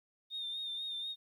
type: tone with vibrato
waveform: sine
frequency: 3649 Hz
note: A#7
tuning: 38 cents flat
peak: -36 dBFS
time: 0.3-1.16 s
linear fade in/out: 50 ms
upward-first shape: sine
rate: 4.1 Hz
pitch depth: 41 cents each way
effects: tanh soft clip ceiling -33 dBFS + 12-bit